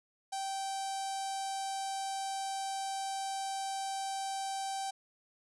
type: tone with notch filter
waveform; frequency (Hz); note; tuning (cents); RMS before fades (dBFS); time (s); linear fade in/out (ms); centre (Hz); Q
sawtooth; 779; G5; -11; -37; 0.32-4.91; 10; 1900; 0.55
effects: resampled to 24000 Hz